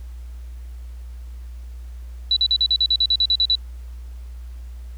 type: tone bursts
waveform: sine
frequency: 3951 Hz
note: B7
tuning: in tune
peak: -14 dBFS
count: 13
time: 2.31-3.553 s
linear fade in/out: 2 ms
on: 55 ms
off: 44 ms
effects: added 60 Hz sine -32 dBFS peak until 4.97 s + pink hiss -56 dBFS RMS until 4.97 s